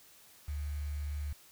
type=tone with quantisation; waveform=sine; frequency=73.1 Hz; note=D2; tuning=7 cents flat; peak=-34 dBFS; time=0.48-1.33 s; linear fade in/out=5 ms; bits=9; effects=white hiss -59 dBFS RMS until 1.51 s